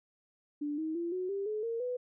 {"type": "tone with pitch steps", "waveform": "sine", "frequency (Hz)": [293.4, 316.3, 340.9, 367.5, 396.2, 427.1, 460.4, 496.3], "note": ["D4", "D#4", "F4", "F#4", "G4", "G#4", "A#4", "B4"], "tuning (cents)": [-2, 29, -42, -12, 18, 48, -22, 8], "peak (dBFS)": -32, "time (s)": [0.61, 1.97], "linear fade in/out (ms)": 10, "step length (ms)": 170, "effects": []}